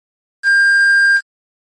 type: tone with quantisation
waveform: triangle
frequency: 1600 Hz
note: G6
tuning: 35 cents sharp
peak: -6 dBFS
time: 0.43-1.21 s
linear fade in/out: 50 ms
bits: 5
effects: low-pass 8000 Hz 12 dB/octave + MP3 48 kbps